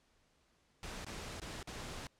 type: noise with dropouts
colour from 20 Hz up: pink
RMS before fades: -45 dBFS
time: 0.83-2.07 s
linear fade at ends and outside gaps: 1 ms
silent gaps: 1.047-1.065 / 1.4-1.417 / 1.629-1.673 s
effects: pink hiss -73 dBFS RMS until 2.19 s + low-pass 8000 Hz 12 dB/octave